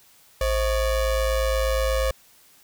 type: ring-modulated tone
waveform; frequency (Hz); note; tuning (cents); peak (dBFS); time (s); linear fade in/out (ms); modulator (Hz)
square; 291.2; D4; -15; -18; 0.41-2.11; 2; 237
effects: white hiss -55 dBFS RMS until 2.63 s